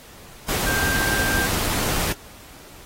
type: tone in noise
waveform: sine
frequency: 1582 Hz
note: G6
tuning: 15 cents sharp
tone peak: -23 dBFS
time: 0.66-1.47 s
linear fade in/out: 10 ms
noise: pink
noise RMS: -24 dBFS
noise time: 0.48-2.13 s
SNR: -2 dB
effects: pink hiss -45 dBFS RMS until 2.85 s + AAC 48 kbps